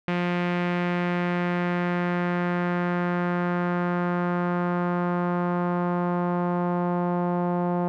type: tone with low-pass filter sweep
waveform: sawtooth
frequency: 176.2 Hz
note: F3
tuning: 16 cents sharp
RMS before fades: -25 dBFS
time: 0.08-7.88 s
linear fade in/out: 0 ms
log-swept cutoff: 2400 to 870 Hz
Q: 1.8
effects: none